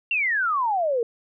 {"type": "exponential sweep", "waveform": "sine", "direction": "down", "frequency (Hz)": [2794, 448.4], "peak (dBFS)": -20, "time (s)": [0.11, 1.03], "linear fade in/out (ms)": 2, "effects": []}